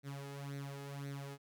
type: tone with flanger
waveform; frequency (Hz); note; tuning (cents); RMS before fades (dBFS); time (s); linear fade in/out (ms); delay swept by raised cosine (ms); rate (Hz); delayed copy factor
sawtooth; 140; C#3; +18; -45; 0.03-1.38; 50; 0.49 to 2.39; 1.9; +0.7
effects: none